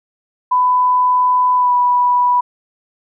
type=tone with pitch glide; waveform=sine; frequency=999 to 983 Hz; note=B5 to B5; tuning=+20 to -8 cents; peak=-10 dBFS; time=0.51-2.41 s; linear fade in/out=10 ms; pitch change=-28 cents; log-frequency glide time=1.56-1.73 s; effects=none